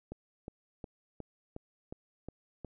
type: click train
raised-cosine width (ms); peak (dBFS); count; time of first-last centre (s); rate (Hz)
2; -28; 8; 0.12-2.647; 2.77
effects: none